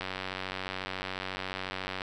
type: click train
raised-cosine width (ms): 0.3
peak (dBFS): -18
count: 190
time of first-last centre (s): 0.01-2.019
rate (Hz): 94.1
effects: none